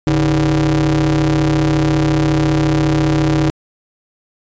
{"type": "ring-modulated tone", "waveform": "40% pulse", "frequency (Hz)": 85.5, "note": "F2", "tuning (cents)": -36, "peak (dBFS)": -8, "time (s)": [0.07, 3.5], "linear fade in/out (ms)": 0, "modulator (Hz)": 231, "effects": ["resampled to 16000 Hz"]}